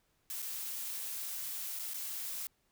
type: noise with dropouts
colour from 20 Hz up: blue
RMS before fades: -40 dBFS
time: 0.3-2.47 s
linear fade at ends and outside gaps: 1 ms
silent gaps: 0.421-0.425 / 1.79-1.794 / 1.936-1.942 s
effects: pink hiss -75 dBFS RMS until 2.71 s